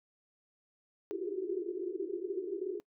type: band-pass noise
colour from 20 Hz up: pink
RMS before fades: -37 dBFS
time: 1.11-2.8 s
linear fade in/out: 0 ms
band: 350 to 400 Hz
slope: 96 dB/octave
effects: noise-tail reverb RT60 0.1 s tail -22 dB re dry